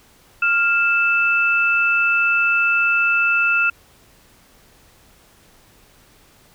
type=tone pair together; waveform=sine; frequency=1397.4 / 2638 Hz; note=F6 / E7; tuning=+1 / +1 cents; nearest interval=major seventh; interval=1100 cents; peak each=-17 dBFS; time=0.42-3.7 s; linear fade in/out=5 ms; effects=pink hiss -52 dBFS RMS until 6.54 s